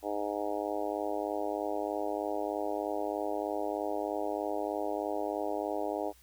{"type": "harmonic tone", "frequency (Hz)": 103.2, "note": "G#2", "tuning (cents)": -10, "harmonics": [3, 4, 5, 6, 7, 8, 9], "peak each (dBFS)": [-38, -38, -39, -37, -39, -40, -46], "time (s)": [0.02, 6.13], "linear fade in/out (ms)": 50, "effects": ["added 60 Hz sine -61 dBFS peak until 6.22 s", "white hiss -62 dBFS RMS until 6.22 s"]}